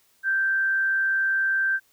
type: tone with frequency modulation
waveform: sine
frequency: 1565 Hz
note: G6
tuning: 3 cents flat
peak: -20 dBFS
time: 0.23-1.8 s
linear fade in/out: 50 ms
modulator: 128 Hz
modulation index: 0.2
effects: white hiss -63 dBFS RMS until 1.92 s